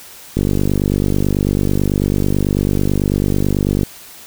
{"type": "click train", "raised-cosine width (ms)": 3, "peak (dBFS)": -3, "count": 171, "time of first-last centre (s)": [0.37, 3.832], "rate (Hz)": 49.1, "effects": ["white hiss -38 dBFS RMS until 4.26 s"]}